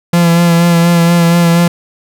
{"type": "tone with vibrato", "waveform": "45% pulse", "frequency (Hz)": 170.4, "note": "F3", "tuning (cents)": -42, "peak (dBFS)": -6, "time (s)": [0.13, 1.68], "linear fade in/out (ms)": 5, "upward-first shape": "sine", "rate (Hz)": 4.2, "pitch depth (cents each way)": 25, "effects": []}